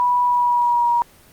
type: tone with pitch glide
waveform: sine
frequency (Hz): 980 to 951.6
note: B5 to A#5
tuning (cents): -14 to +35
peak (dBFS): -14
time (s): 0-1.02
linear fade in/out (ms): 0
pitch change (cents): -51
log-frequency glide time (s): 0.22-0.9
effects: pink hiss -49 dBFS RMS until 1.32 s + Opus 32 kbps